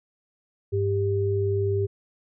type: tone pair together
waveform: sine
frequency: 100.1 / 395.8 Hz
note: G2 / G4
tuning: +37 / +17 cents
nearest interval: 2 octaves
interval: 2380 cents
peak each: -24 / -24 dBFS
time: 0.72-1.87 s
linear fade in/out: 20 ms
effects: none